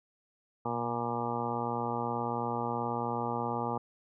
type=harmonic tone with a mistuned harmonic; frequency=118.5 Hz; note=A#2; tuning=29 cents sharp; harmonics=1 / 2 / 3 / 4 / 5 / 6 / 7 / 8 / 9 / 10; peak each=-40 / -38 / -42 / -38 / -44 / -42 / -36 / -39 / -45 / -40 dBFS; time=0.65-3.78 s; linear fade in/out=5 ms; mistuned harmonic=1; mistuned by=+43 cents; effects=none